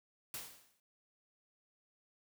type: noise with exponential decay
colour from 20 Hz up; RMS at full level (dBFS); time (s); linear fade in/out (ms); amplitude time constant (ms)
white; -41; 0.34-0.8; 1; 100
effects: none